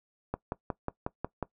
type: click train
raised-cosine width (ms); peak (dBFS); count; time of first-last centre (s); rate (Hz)
1; -17; 7; 0.34-1.427; 5.52
effects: noise-tail reverb RT60 0.1 s tail -20 dB re dry